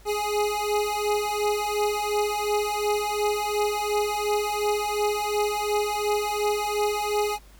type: beating tone pair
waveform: 25% pulse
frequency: 415.3 / 418.1 Hz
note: G#4 / G#4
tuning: 0 / +12 cents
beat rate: 2.8 Hz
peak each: -23 / -22 dBFS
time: 0.05-7.39 s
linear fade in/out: 50 ms
effects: added 50 Hz sine -48 dBFS peak until 7.59 s + pink hiss -55 dBFS RMS until 7.59 s